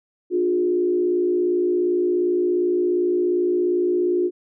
sine tone with frequency modulation, 356.9 Hz, F4, 38 cents sharp, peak -17 dBFS, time 0.3-4.31 s, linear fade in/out 50 ms, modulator 57.3 Hz, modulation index 0.64, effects none

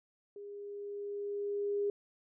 sine tone with level ramp, 406.8 Hz, G#4, 36 cents flat, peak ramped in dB -44 to -29 dBFS, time 0.36-1.9 s, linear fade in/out 2 ms, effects none

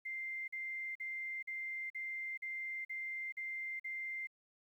sine tone bursts, 2093 Hz, C7, in tune, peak -39 dBFS, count 9, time 0.05-4.272 s, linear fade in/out 10 ms, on 430 ms, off 44 ms, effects 12-bit

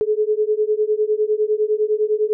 sine beating tone pair, 422.1 / 432 Hz, G#4 / A4, +28 / -32 cents, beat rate 9.9 Hz, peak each -19 dBFS, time 0.01-2.33 s, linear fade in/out 0 ms, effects none

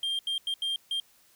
triangle tone bursts at uneven times, 3192 Hz, G7, 31 cents sharp, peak -26 dBFS, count 5, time 0.03-0.19 / 0.27-0.38 / 0.47-0.54 / 0.62-0.76 / 0.91-1 s, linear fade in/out 2 ms, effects white hiss -62 dBFS RMS until 1.35 s

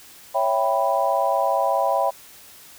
sine chord, C# half-diminished seventh, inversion none, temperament equal, 554.4 / 659.3 / 784 / 987.8 Hz, C#5 / E5 / G5 / B5, 0 / 0 / 0 / 0 cents, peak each -24 / -23 / -23 / -24 dBFS, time 0.34-2.11 s, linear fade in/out 20 ms, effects white hiss -46 dBFS RMS until 2.78 s

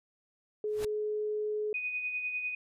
sine tone, 424 Hz, G#4, 36 cents sharp, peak -30 dBFS, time 0.64-1.73 s, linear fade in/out 2 ms
pink noise with exponential growth, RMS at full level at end -37 dBFS, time 0.67-0.85 s, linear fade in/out 5 ms, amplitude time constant 37 ms
sine tone with tremolo, 2489 Hz, D#7, in tune, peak -30 dBFS, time 1.74-2.55 s, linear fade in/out 5 ms, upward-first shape sine, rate 10 Hz, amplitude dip 45%
effects resampled to 32000 Hz

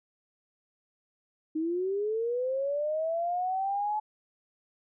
sine linear sweep, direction up, 307.8 to 858 Hz, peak -27 dBFS, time 1.55-4 s, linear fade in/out 10 ms, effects none

